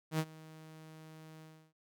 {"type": "tone with ADSR envelope", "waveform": "sawtooth", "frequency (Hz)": 157.9, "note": "D#3", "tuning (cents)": 26, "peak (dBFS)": -25, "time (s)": [0.11, 1.73], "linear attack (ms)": 80, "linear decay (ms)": 56, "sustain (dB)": -22, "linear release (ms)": 320, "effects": []}